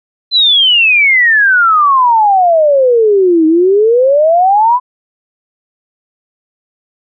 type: exponential two-way sweep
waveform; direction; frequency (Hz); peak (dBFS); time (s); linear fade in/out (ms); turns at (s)
sine; down then up; 4103 to 311.1 to 1020; -5; 0.31-4.8; 50; 3.46
effects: none